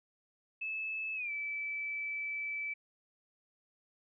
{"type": "tone with pitch glide", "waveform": "sine", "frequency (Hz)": [2609, 2311], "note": ["E7", "D7"], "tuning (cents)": [-18, -28], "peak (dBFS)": -35, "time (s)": [0.61, 2.74], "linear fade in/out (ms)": 10, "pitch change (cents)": -210, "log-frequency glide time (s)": [1.15, 1.31], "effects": []}